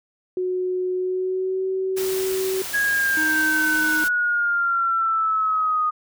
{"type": "tone with pitch glide", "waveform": "sine", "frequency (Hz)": [366.8, 378.9], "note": ["F#4", "F#4"], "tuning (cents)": [-15, 41], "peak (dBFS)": -21, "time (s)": [0.37, 2.62], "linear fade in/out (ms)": 2, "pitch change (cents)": 56, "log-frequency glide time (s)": [0.94, 1.66]}
{"type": "noise", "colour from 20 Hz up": "white", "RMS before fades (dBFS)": -31, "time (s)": [1.96, 4.09], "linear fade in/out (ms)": 20}
{"type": "exponential sweep", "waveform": "sine", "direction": "down", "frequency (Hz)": [1661.2, 1234], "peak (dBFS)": -18, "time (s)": [2.73, 5.91], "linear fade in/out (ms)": 20}
{"type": "tone", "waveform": "square", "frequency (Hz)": 311.1, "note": "D#4", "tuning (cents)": 0, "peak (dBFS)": -27, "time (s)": [3.17, 4.04], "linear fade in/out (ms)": 2}
{"effects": []}